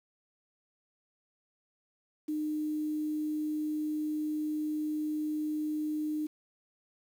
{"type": "tone with quantisation", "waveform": "sine", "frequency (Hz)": 305, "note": "D#4", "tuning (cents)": -34, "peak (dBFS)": -30, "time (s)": [2.28, 6.27], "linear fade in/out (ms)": 10, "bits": 9, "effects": []}